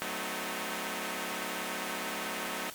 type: chord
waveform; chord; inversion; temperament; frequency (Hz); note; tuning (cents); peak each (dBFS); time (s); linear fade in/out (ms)
5% pulse; F# diminished seventh; none; equal with one note detuned; 185 / 220 / 255.7 / 311.1; F#3 / A3 / C4 / Eb4; 0 / 0 / -40 / 0; -29; 0.02-2.7; 0
effects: white hiss -47 dBFS RMS until 2.74 s + Opus 48 kbps